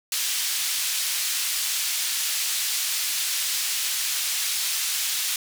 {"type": "band-pass noise", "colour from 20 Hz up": "pink", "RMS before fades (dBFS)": -26, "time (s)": [0.12, 5.36], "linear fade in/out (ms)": 2, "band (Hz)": [3200, 16000], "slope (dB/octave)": 12, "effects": []}